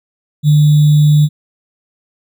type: tone with sample-and-hold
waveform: sine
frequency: 150 Hz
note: D3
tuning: 37 cents sharp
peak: -5 dBFS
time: 0.43-1.29 s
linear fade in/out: 50 ms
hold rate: 3675 Hz
effects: none